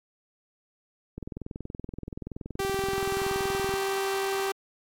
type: click train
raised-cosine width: 3 ms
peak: -23 dBFS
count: 55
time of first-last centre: 1.18-3.739 s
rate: 21.1 Hz
type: tone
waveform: sawtooth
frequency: 390 Hz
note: G4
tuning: 9 cents flat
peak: -23 dBFS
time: 2.59-4.52 s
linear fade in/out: 5 ms
effects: AAC 48 kbps